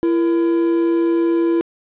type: tone pair together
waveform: triangle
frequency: 336.2 / 468.7 Hz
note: E4 / A#4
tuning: +34 / +9 cents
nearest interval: tritone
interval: 575 cents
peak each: -12 / -23 dBFS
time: 0.03-1.61 s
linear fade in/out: 0 ms
effects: resampled to 8000 Hz + 8-bit